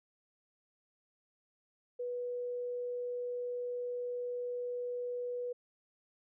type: tone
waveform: sine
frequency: 489.7 Hz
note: B4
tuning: 15 cents flat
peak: -35 dBFS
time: 1.99-5.53 s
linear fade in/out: 10 ms
effects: none